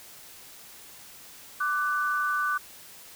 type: tone pair together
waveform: sine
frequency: 1173.6 / 1495 Hz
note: D6 / F#6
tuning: -2 / +17 cents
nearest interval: major third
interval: 419 cents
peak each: -27 dBFS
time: 1.6-2.58 s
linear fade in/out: 10 ms
effects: white hiss -48 dBFS RMS until 3.15 s